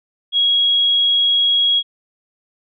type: tone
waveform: sine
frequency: 3310 Hz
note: G#7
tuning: 6 cents flat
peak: -12 dBFS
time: 0.32-1.83 s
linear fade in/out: 50 ms
effects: none